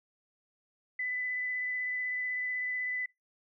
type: tone with vibrato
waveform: sine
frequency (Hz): 2000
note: B6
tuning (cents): +21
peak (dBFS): -31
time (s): 0.99-3.06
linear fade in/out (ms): 5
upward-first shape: sine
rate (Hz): 16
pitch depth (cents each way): 9
effects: noise-tail reverb RT60 0.2 s tail -25 dB re dry